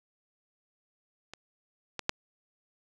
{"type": "clicks", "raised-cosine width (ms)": 0.2, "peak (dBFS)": [-25, -17, -8], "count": 3, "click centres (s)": [1.336, 1.993, 2.094], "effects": []}